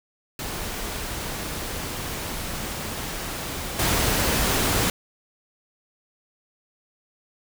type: noise with level steps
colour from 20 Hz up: pink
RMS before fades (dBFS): -31 / -22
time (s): 0.39-4.9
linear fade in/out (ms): 2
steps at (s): 3.79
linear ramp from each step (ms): 2
effects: none